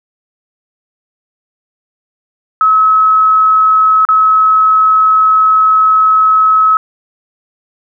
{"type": "tone with dropouts", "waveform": "sine", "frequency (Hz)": 1287, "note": "E6", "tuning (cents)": -42, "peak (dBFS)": -5, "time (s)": [2.61, 6.77], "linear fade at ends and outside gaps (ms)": 1, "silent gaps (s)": [4.051, 4.088], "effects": []}